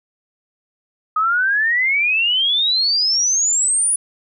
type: exponential sweep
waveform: sine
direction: up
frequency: 1244.5 to 9956 Hz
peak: -14 dBFS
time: 1.16-3.96 s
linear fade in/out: 5 ms
effects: none